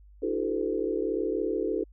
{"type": "tone cluster", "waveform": "sine", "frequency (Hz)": [301, 334.5, 377.9, 438.9, 505], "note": ["D4", "E4", "F#4", "A4", "B4"], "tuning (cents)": [43, 25, 37, -4, 39], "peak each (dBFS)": [-34, -33, -32, -30, -35], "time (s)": [0.22, 1.84], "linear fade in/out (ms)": 10, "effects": ["added 50 Hz sine -50 dBFS peak until 1.92 s"]}